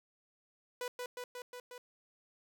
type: tone with echo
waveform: sawtooth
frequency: 493.9 Hz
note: B4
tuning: in tune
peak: -33 dBFS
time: 0.81-0.88 s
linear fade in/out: 2 ms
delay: 180 ms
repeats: 5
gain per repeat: -2 dB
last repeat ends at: 1.78 s
effects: none